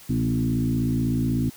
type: tone with frequency modulation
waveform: sine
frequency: 190.5 Hz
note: G3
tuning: 49 cents flat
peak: -20 dBFS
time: 0.09-1.5 s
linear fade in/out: 10 ms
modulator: 56.2 Hz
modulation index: 1.9
effects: white hiss -47 dBFS RMS until 1.56 s